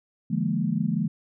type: chord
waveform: sine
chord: Bb dominant seventh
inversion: first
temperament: equal with one note detuned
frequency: 146.83 / 170.33 / 207.7 / 233.1 Hz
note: D3 / F3 / Ab3 / Bb3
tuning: 0 / -43 / 0 / 0 cents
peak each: -30 / -27 / -27 / -29 dBFS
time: 0.3-1.08 s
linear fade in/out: 10 ms
effects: none